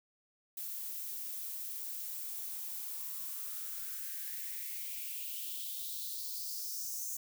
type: noise with high-pass filter sweep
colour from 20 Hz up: violet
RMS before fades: -41 dBFS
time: 0.57-7.17 s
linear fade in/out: 5 ms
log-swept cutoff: 310 to 6600 Hz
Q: 4.4
effects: none